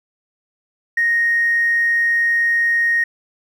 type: tone with tanh clipping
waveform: triangle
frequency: 1864.7 Hz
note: A#6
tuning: in tune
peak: -13 dBFS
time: 0.97-3.04 s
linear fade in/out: 5 ms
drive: 1 dB
effects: none